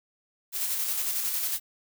blue noise with tremolo, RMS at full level -28 dBFS, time 0.52-1.6 s, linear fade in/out 50 ms, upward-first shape square, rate 11 Hz, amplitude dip 30%, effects none

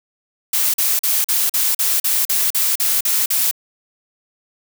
blue noise bursts, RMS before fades -17 dBFS, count 12, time 0.53-3.512 s, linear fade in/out 5 ms, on 210 ms, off 42 ms, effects none

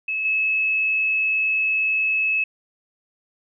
sine tone with level steps, 2591 Hz, E7, 30 cents flat, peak -22 / -18 dBFS, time 0.08-2.44 s, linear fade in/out 5 ms, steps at 0.25 s, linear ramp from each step 2 ms, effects none

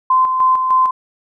sine tone with tremolo, 1033 Hz, C6, 22 cents flat, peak -9 dBFS, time 0.1-0.91 s, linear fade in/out 5 ms, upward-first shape square, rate 3.3 Hz, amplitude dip 45%, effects none

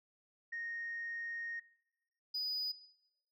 sine tone pair in turn, 1858 / 4960 Hz, A#6 / D#8, -6 / -6 cents, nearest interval octave + perfect fourth, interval 1700 cents, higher second, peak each -38 / -33 dBFS, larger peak second, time 0.52-1.6 / 2.34-2.72 s, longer first, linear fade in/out 10 ms, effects noise-tail reverb RT60 0.9 s tail -21 dB re dry + tanh soft clip ceiling -34 dBFS

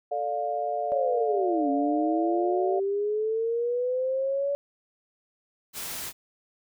sine chord, D minor, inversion second, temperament just, 440.5 / 587.3 / 704.8 Hz, A4 / D5 / F5, +2 / 0 / +16 cents, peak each -34 / -31 / -28 dBFS, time 0.11-2.8 s, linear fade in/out 10 ms
sine linear two-way sweep, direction down then up, 570 to 275.1 to 570 Hz, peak -24 dBFS, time 0.92-4.55 s, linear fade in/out 0 ms, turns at 1.7 s
white noise, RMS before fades -35 dBFS, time 5.73-6.13 s, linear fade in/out 50 ms
effects none

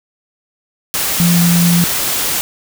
sine tone in noise, 172.4 Hz, F3, 22 cents flat, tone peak -9 dBFS, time 1.2-1.84 s, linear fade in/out 0 ms, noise white, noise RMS -17 dBFS, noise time 0.94-2.41 s, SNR +5 dB, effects none

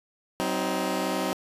15% pulse chord, C diminished, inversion second, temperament just, 188.37 / 261.6 / 314 Hz, Gb3 / C4 / Eb4, +31 / 0 / +16 cents, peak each -24 dBFS, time 0.4-1.33 s, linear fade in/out 0 ms, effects resampled to 32000 Hz

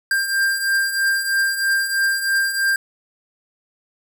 square beating tone pair, 1588 / 1591.1 Hz, G6 / G6, +22 / +25 cents, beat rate 3.1 Hz, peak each -25 / -19 dBFS, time 0.11-2.76 s, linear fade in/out 2 ms, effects none

